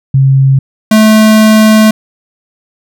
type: tone pair in turn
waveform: sine / square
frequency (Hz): 135 / 217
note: C#3 / A3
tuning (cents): -45 / -24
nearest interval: minor sixth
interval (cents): 821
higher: second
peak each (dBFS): -3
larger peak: neither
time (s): 0.14-0.59 / 0.91-1.91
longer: second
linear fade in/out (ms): 5
effects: none